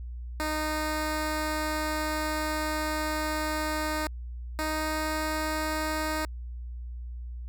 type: tone pair in turn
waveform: 10% pulse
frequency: 308.1 / 310.6 Hz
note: D#4 / D#4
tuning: -17 / -3 cents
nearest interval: unison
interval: 14 cents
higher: second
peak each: -20 dBFS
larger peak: neither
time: 0.4-4.07 / 4.59-6.25 s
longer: first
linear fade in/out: 0 ms
effects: added 60 Hz sine -35 dBFS peak until 7.48 s